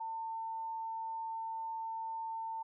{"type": "tone", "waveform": "sine", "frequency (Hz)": 899, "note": "A5", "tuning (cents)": 37, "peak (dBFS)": -37, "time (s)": [0, 2.63], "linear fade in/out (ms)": 10, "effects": []}